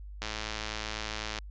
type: click train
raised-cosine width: 0.2 ms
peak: -17 dBFS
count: 127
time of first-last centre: 0.22-1.387 s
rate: 108 Hz
effects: added 50 Hz sine -41 dBFS peak until 1.5 s + resampled to 16000 Hz